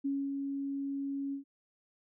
sine tone with ADSR envelope, 277.2 Hz, C#4, in tune, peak -29 dBFS, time 0.04-1.44 s, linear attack 15 ms, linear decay 250 ms, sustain -4 dB, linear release 110 ms, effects none

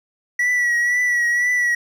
triangle tone with vibrato, 1940 Hz, B6, 31 cents flat, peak -14 dBFS, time 0.39-1.75 s, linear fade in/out 5 ms, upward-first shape triangle, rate 2 Hz, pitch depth 43 cents each way, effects none

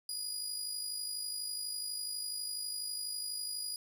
25% pulse tone with amplitude modulation, 4900 Hz, D#8, 27 cents flat, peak -30 dBFS, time 0.09-3.76 s, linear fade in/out 2 ms, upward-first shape sine, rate 52.1 Hz, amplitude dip 45%, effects none

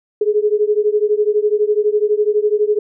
sine beating tone pair, 415.3 / 427.3 Hz, G#4 / G#4, 0 / +49 cents, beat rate 12 Hz, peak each -15 / -16 dBFS, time 0.21-2.79 s, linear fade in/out 5 ms, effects none

